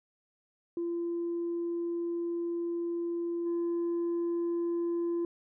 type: tone with level steps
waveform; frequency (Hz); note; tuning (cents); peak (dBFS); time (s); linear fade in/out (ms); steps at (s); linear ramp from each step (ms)
sine; 341.7; F4; -38; -29 / -26; 0.77-5.25; 2; 3.45; 20
effects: tanh soft clip ceiling -27 dBFS